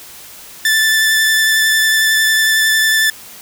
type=tone with vibrato; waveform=sawtooth; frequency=1760 Hz; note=A6; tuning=in tune; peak=-7 dBFS; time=0.65-3.1 s; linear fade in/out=2 ms; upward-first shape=sine; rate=11 Hz; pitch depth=14 cents each way; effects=white hiss -36 dBFS RMS until 3.41 s